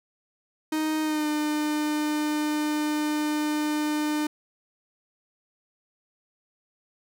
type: tone with pitch glide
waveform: 45% pulse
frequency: 311.1 to 301.5 Hz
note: D#4 to D4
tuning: 0 to +46 cents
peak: -24 dBFS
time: 0.72-4.27 s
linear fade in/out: 5 ms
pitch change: -54 cents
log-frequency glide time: 1.02-1.27 s
effects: none